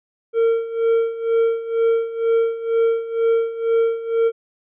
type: tone with tremolo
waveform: triangle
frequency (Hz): 457.3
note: A#4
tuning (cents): -33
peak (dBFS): -11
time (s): 0.33-4.32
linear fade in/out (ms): 50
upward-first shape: sine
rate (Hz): 2.1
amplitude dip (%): 80
effects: resampled to 8000 Hz